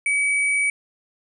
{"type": "tone pair together", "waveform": "sine", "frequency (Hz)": [2274, 9133], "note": ["C#7", "D9"], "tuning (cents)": [44, -49], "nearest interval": "2 octaves", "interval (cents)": 2407, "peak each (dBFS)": [-18, -29], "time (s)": [0.06, 0.7], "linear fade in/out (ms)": 2, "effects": []}